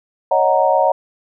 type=chord; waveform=sine; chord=D# minor seventh; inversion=third; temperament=equal; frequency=554.4 / 622.3 / 740 / 932.3 Hz; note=C#5 / D#5 / F#5 / A#5; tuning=0 / 0 / 0 / 0 cents; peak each=-17 dBFS; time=0.31-0.92 s; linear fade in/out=5 ms; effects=none